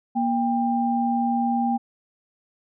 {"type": "tone pair together", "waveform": "sine", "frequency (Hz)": [237.2, 795], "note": ["A#3", "G5"], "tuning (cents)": [30, 24], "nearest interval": "octave + major sixth", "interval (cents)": 2094, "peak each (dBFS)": [-22, -23], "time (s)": [0.15, 1.78], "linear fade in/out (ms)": 20, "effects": []}